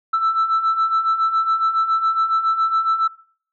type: beating tone pair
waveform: sine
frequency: 1318.5 / 1325.7 Hz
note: E6 / E6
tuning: 0 / +9 cents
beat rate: 7.2 Hz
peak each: -21 / -15 dBFS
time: 0.13-3.08 s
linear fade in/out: 10 ms
effects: noise-tail reverb RT60 0.5 s tail -21 dB re dry + tanh soft clip ceiling -12 dBFS